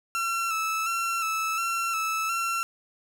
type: tone with vibrato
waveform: 30% pulse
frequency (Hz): 1333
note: E6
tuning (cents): +19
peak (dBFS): -23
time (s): 0.15-2.63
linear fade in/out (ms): 0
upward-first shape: square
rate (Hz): 1.4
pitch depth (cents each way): 31
effects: 9-bit